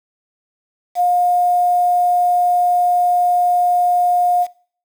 sine tone with quantisation, 712 Hz, F5, 33 cents sharp, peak -12 dBFS, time 0.95-4.47 s, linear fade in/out 50 ms, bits 6, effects noise-tail reverb RT60 0.5 s tail -21 dB re dry

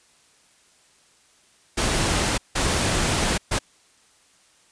pink noise bursts at uneven times, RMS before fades -22 dBFS, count 3, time 1.77-2.38 / 2.55-3.38 / 3.51-3.59 s, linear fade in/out 10 ms, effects white hiss -58 dBFS RMS until 4.71 s + resampled to 22050 Hz

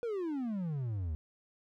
triangle exponential sweep, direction down, 490 to 74 Hz, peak -31 dBFS, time 0.03-1.15 s, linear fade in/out 0 ms, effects none

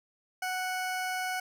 20% pulse tone with vibrato, 740 Hz, F#5, in tune, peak -26 dBFS, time 0.42-1.4 s, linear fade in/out 5 ms, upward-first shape triangle, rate 20 Hz, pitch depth 11 cents each way, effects none

